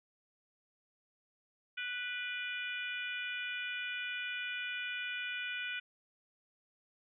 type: harmonic tone with a mistuned harmonic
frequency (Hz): 493.9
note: B4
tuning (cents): 0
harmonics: 3 / 4 / 5 / 6 / 7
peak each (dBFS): -40 / -48 / -41 / -44 / -50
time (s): 1.77-5.8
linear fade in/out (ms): 10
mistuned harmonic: 5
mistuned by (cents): -29
effects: none